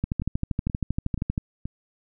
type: two click trains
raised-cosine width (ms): 5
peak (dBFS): -18 / -12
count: 4 / 18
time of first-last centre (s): 0.22-1.655 / 0.04-1.379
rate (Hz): 2.09 / 12.7
effects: none